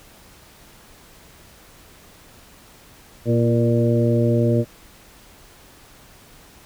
harmonic tone with a mistuned harmonic, 118 Hz, A#2, 22 cents sharp, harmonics 1 / 2 / 3 / 4 / 5, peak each -18 / -21 / -23 / -24 / -25 dBFS, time 3.25-4.65 s, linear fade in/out 50 ms, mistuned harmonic 3, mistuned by -30 cents, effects pink hiss -48 dBFS RMS until 6.65 s

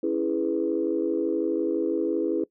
sine chord, C# minor seventh, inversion none, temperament equal, 277.2 / 329.6 / 415.3 / 493.9 Hz, C#4 / E4 / G#4 / B4, 0 / 0 / 0 / 0 cents, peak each -31 / -25 / -28 / -30 dBFS, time 0.03-2.44 s, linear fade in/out 5 ms, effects noise-tail reverb RT60 0.1 s tail -21 dB re dry + tanh soft clip ceiling -12 dBFS

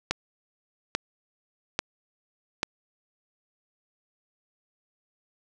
click train, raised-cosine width 0.2 ms, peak -7 dBFS, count 4, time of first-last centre 0.11-2.631 s, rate 1.19 Hz, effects none

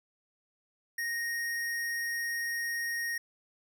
square tone, 1864.7 Hz, A#6, in tune, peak -32 dBFS, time 0.98-3.18 s, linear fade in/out 5 ms, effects none

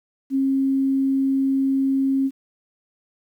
sine tone, 270 Hz, C#4, 45 cents flat, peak -17 dBFS, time 0.3-2.31 s, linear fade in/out 50 ms, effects 9-bit

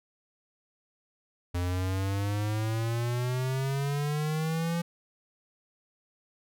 square exponential sweep, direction up, 87.31 to 171.5 Hz, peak -28 dBFS, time 1.54-4.82 s, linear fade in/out 10 ms, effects none

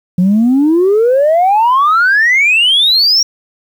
sine exponential sweep, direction up, 174.8 to 5680 Hz, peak -5 dBFS, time 0.18-3.23 s, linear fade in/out 5 ms, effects tanh soft clip ceiling -4 dBFS + 7-bit

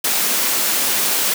white high-pass noise, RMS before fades -18 dBFS, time 0.04-1.34 s, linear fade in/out 5 ms, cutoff 170 Hz, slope 96 dB/octave, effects none

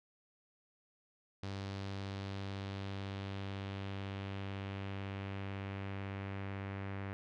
sawtooth tone with low-pass filter sweep, 98 Hz, G2, in tune, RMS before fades -42 dBFS, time 1.43-7.13 s, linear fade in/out 0 ms, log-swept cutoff 4600 to 2100 Hz, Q 1.8, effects none

